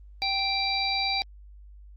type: harmonic tone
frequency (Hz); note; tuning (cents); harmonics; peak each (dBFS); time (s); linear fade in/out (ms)
784; G5; 0; 1 / 3 / 5 / 6; -30 / -30 / -30 / -30; 0.22-1.22; 0
effects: added 50 Hz sine -45 dBFS peak until 1.96 s + Opus 32 kbps